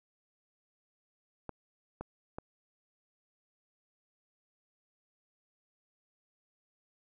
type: clicks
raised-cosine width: 1 ms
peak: -25 dBFS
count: 3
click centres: 1.493 / 2.01 / 2.385 s
effects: none